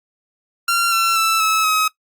sawtooth tone with pitch steps, 1377 / 1350.2 / 1324 / 1298.2 / 1273 Hz, F6 / E6 / E6 / E6 / D#6, -25 / +41 / +7 / -27 / +39 cents, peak -11 dBFS, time 0.68-1.88 s, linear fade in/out 5 ms, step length 240 ms, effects noise-tail reverb RT60 0.1 s tail -20 dB re dry + Opus 48 kbps

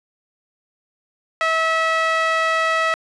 sawtooth tone with band-pass filter, 648 Hz, E5, 30 cents flat, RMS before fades -19 dBFS, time 1.41-2.94 s, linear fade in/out 0 ms, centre 1700 Hz, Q 1.6, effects resampled to 22050 Hz + 7-bit

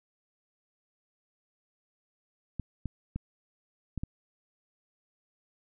clicks, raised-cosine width 5 ms, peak -21 dBFS, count 5, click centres 2.597 / 2.857 / 3.16 / 3.977 / 4.035 s, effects none

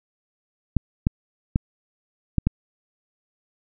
clicks, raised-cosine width 5 ms, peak -6 dBFS, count 5, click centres 0.767 / 1.069 / 1.559 / 2.383 / 2.47 s, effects none

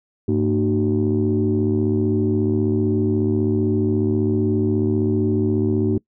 sine tone cluster, 102.5 / 227 / 303.2 / 378.1 Hz, G#2 / A#3 / D#4 / F#4, -22 / -46 / -45 / +38 cents, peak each -21 dBFS, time 0.28-5.98 s, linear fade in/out 5 ms, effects noise-tail reverb RT60 0.1 s tail -24 dB re dry + tanh soft clip ceiling -9 dBFS

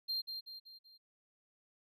triangle tone with echo, 4186 Hz, C8, in tune, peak -33 dBFS, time 0.08-0.22 s, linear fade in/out 20 ms, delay 190 ms, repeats 4, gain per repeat -6 dB, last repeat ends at 0.98 s, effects none

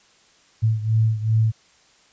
sine beating tone pair, 110 / 112.6 Hz, A2 / A2, 0 / +40 cents, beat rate 2.6 Hz, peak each -18 / -22 dBFS, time 0.62-1.52 s, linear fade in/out 20 ms, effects white hiss -56 dBFS RMS until 2.12 s + resampled to 16000 Hz

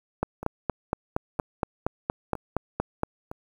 two click trains, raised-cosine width 1 ms, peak -21 / -10 dBFS, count 4 / 13, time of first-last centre 0.43-3.315 / 0.23-3.034 s, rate 1.04 / 4.28 Hz, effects 8-bit

